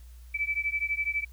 sine beating tone pair, 2305 / 2317 Hz, D7 / D7, -33 / -24 cents, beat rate 12 Hz, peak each -30 dBFS, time 0.34-1.25 s, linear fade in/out 10 ms, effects added 60 Hz sine -45 dBFS peak until 1.32 s + white hiss -62 dBFS RMS until 1.32 s

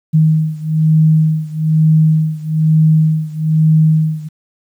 sine beating tone pair, 156.7 / 157.8 Hz, D#3 / D#3, +13 / +25 cents, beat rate 1.1 Hz, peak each -11 / -13 dBFS, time 0.13-4.29 s, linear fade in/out 20 ms, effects 8-bit

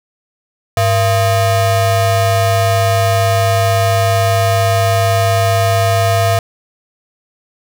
square ring-modulated tone, 287.9 Hz, D4, 34 cents flat, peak -8 dBFS, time 0.77-6.39 s, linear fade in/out 2 ms, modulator 391 Hz, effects none

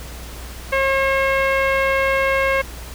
sawtooth tone with low-pass filter, 540 Hz, C#5, 45 cents flat, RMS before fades -18 dBFS, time 0.72-2.62 s, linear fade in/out 10 ms, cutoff 2200 Hz, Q 2.7, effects added 60 Hz sine -33 dBFS peak until 2.94 s + pink hiss -37 dBFS RMS until 2.94 s

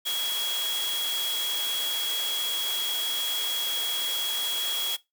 sine tone in noise, 3322 Hz, G#7, in tune, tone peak -27 dBFS, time 0.05-4.97 s, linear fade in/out 20 ms, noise white, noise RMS -33 dBFS, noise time 0.05-4.97 s, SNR +3 dB, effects noise-tail reverb RT60 0.2 s tail -20 dB re dry + high-pass 400 Hz 12 dB/octave

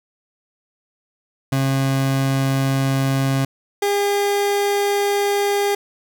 30% pulse tone pair in turn, 135.1 / 404.8 Hz, C#3 / G#4, -44 / -44 cents, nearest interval octave + perfect fifth, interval 1900 cents, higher second, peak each -14 dBFS, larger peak neither, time 1.52-3.45 / 3.82-5.75 s, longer neither, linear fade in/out 5 ms, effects none

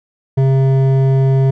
sine tone with hard clipping, 134.1 Hz, C3, 43 cents sharp, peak -11 dBFS, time 0.37-1.51 s, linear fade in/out 10 ms, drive 10 dB, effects none

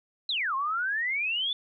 sine exponential two-way sweep, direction down then up, 4186 to 1046.5 to 3533 Hz, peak -26 dBFS, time 0.29-1.53 s, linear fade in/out 2 ms, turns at 0.55 s, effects none

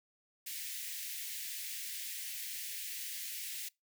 white high-pass noise, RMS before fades -42 dBFS, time 0.46-3.69 s, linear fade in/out 10 ms, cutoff 1800 Hz, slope 48 dB/octave, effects noise-tail reverb RT60 0.2 s tail -24 dB re dry

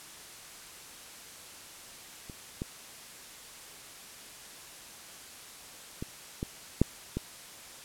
clicks, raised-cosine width 3 ms, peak -30 / -20 / -22 / -19 / -8 / -18 dBFS, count 6, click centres 2.298 / 2.619 / 6.025 / 6.429 / 6.816 / 7.17 s, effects white hiss -48 dBFS RMS until 7.84 s + low-pass 11000 Hz 12 dB/octave

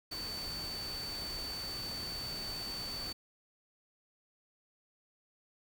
sine tone in noise, 4534 Hz, C#8, 38 cents sharp, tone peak -39 dBFS, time 0.11-3.13 s, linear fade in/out 10 ms, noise pink, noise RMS -45 dBFS, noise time 0.11-3.13 s, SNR +3 dB, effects none

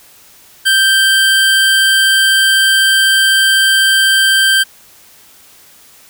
25% pulse tone, 1568 Hz, G6, in tune, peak -4 dBFS, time 0.65-4.64 s, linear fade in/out 20 ms, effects white hiss -43 dBFS RMS until 6.09 s

